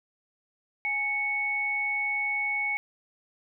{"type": "tone pair together", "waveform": "sine", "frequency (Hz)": [829, 2215], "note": ["G#5", "C#7"], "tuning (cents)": [-3, -2], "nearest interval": "octave + perfect fourth", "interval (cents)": 1701, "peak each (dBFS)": [-36, -26], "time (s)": [0.85, 2.77], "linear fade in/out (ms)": 0, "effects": []}